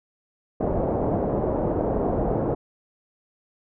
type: low-pass noise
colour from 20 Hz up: white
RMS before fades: -24 dBFS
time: 0.6-2.55 s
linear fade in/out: 10 ms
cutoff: 660 Hz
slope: 24 dB/octave
effects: none